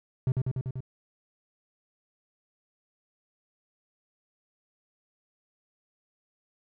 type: tone with echo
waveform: triangle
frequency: 128.8 Hz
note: C3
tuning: 27 cents flat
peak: -20 dBFS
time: 0.27-0.32 s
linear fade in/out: 2 ms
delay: 97 ms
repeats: 5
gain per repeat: -2 dB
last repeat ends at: 0.805 s
effects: none